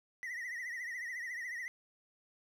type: tone with vibrato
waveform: triangle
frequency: 1938 Hz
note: B6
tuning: 33 cents flat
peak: -37 dBFS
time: 0.23-1.68 s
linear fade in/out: 0 ms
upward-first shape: triangle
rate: 14 Hz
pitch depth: 110 cents each way
effects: 12-bit